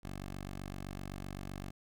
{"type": "tone", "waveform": "10% pulse", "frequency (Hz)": 47.8, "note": "G1", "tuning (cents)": -43, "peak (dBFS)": -33, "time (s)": [0.03, 1.71], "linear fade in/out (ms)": 10, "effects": []}